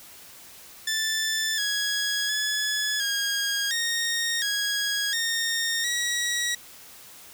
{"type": "tone with pitch steps", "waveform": "15% pulse", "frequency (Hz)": [1761, 1665, 1704, 1632, 1856, 1653, 1841, 1916], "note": ["A6", "G#6", "G#6", "G#6", "A#6", "G#6", "A#6", "A#6"], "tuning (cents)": [1, 4, 44, -31, -8, -9, -22, 47], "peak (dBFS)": -18, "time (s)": [0.87, 6.55], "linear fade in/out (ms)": 5, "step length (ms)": 710, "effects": ["white hiss -47 dBFS RMS until 7.33 s"]}